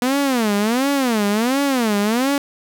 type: tone with vibrato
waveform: sawtooth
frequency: 239.4 Hz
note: A#3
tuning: 46 cents sharp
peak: -12 dBFS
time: 0.02-2.38 s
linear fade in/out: 2 ms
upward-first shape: sine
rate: 1.4 Hz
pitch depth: 290 cents each way
effects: none